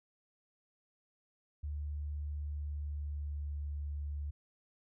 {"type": "tone with pitch glide", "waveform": "sine", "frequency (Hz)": [73.7, 72.85], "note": ["D2", "D2"], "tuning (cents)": [7, -13], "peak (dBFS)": -36, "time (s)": [1.63, 4.31], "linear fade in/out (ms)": 10, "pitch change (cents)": -20, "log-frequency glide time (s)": [2.36, 3.64], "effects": []}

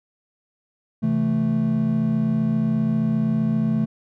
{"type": "chord", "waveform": "triangle", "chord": "A minor", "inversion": "first", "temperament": "just", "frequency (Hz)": [132, 165, 220], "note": ["C3", "E3", "A3"], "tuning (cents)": [16, 2, 0], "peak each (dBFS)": [-24, -23, -18], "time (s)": [1.02, 3.86], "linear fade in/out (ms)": 20, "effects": []}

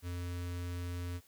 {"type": "tone with notch filter", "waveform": "square", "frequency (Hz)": 88.1, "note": "F2", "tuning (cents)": 16, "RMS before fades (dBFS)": -39, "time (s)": [0.02, 1.21], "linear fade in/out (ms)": 50, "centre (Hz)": 740, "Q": 1.5, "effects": ["white hiss -65 dBFS RMS until 1.27 s"]}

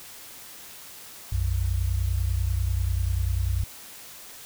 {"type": "tone pair together", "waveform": "sine", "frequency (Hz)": [60.81, 91], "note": ["B1", "F#2"], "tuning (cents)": [-26, -28], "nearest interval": "perfect fifth", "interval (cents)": 698, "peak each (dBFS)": -25, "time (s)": [1.32, 3.64], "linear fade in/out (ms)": 5, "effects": ["white hiss -44 dBFS RMS until 4.45 s"]}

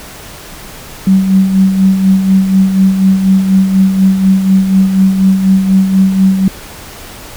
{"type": "tone with tremolo", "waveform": "sine", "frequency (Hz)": 191.1, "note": "G3", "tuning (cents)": -44, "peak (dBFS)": -3, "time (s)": [1.07, 6.48], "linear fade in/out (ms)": 2, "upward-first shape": "sine", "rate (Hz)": 4.1, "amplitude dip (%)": 55, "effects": ["pink hiss -30 dBFS RMS until 7.36 s"]}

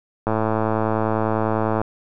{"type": "click train", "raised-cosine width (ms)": 1, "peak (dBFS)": -7, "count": 171, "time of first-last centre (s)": [0.27, 1.815], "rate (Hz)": 110, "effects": []}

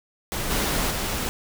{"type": "noise with level steps", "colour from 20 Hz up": "pink", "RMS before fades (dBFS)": [-28, -24, -27], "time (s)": [0.32, 1.29], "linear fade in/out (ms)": 0, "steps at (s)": [0.5, 0.9], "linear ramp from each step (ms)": 10, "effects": []}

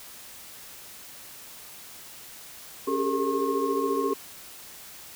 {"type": "tone cluster", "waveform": "sine", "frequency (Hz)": [278, 393.6, 407.9, 453.2, 1079], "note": ["C#4", "G4", "G#4", "A#4", "C#6"], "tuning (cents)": [5, 7, -31, -49, -47], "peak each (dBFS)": -30, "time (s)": [2.87, 4.14], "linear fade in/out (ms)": 10, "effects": ["white hiss -45 dBFS RMS until 5.15 s"]}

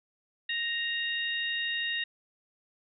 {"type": "harmonic tone", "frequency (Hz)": 932.3, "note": "A#5", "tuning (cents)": 0, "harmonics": [2, 3, 4], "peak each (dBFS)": [-32, -34, -35], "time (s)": [0.49, 2.04], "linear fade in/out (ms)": 5, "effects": []}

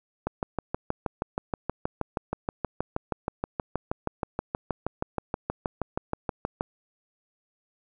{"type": "click train", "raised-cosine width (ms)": 1, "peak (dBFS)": -13, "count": 41, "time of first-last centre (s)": [0.27, 6.609], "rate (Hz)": 6.31, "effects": []}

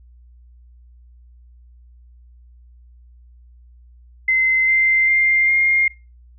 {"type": "tone with pitch steps", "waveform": "sine", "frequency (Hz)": [2062, 2082, 2103, 2124], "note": ["C7", "C7", "C7", "C7"], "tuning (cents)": [-26, -9, 8, 25], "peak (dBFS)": -13, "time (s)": [4.28, 5.88], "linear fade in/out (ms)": 5, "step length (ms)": 400, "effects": ["noise-tail reverb RT60 0.3 s tail -22 dB re dry", "added 60 Hz sine -44 dBFS peak until 6.38 s"]}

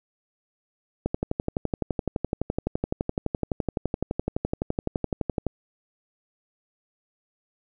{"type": "click train", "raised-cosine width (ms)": 2, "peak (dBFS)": -11, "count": 53, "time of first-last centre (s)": [1.06, 5.467], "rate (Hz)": 11.8, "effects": []}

